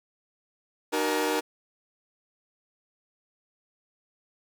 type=tone cluster; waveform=sawtooth; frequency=305.2 / 376.4 / 471.1 / 854 Hz; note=D#4 / F#4 / A#4 / G#5; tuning=-33 / +30 / +18 / +48 cents; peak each=-26 / -28 / -24 / -30 dBFS; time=0.92-1.41 s; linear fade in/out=20 ms; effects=none